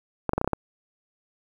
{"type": "clicks", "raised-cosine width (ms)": 1, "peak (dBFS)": -9, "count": 7, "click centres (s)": [0.293, 0.334, 0.38, 0.414, 0.445, 0.476, 0.533], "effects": ["8-bit"]}